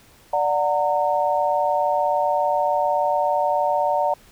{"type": "chord", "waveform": "sine", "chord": "D augmented", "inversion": "none", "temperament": "just", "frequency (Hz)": [587.3, 734.2, 917.7], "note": ["D5", "F#5", "A#5"], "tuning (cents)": [0, -14, -27], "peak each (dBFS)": -22, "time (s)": [0.33, 4.14], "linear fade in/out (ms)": 5, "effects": ["pink hiss -52 dBFS RMS until 4.31 s"]}